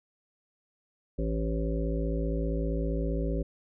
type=harmonic tone; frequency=55.2 Hz; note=A1; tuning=6 cents sharp; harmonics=1 / 3 / 5 / 7 / 9 / 10; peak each=-29 / -34 / -36 / -37 / -39 / -39 dBFS; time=1.18-3.43 s; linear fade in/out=10 ms; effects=none